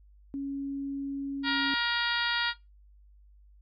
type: tone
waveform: sine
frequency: 277.2 Hz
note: C#4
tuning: in tune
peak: -31 dBFS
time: 0.34-1.74 s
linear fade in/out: 0 ms
type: harmonic tone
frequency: 473 Hz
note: A#4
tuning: 25 cents sharp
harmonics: 2 / 3 / 4 / 5 / 6 / 7 / 8 / 9 / 10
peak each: -34 / -32 / -33 / -39 / -39 / -35 / -37 / -39 / -39 dBFS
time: 1.43-2.54 s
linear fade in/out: 50 ms
effects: noise-tail reverb RT60 0.2 s tail -18 dB re dry + added 50 Hz sine -54 dBFS peak until 3.61 s